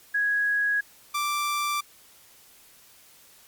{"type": "tone pair in turn", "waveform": ["sine", "sawtooth"], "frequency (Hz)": [1661.2, 1174.6], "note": ["G#6", "D6"], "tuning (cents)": [0, 0], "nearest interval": "tritone", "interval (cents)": 600, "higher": "first", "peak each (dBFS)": -21, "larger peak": "neither", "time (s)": [[0.14, 0.81], [1.14, 1.81]], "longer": "neither", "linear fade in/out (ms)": 10, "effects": ["white hiss -54 dBFS RMS until 3.47 s", "MP3 96 kbps"]}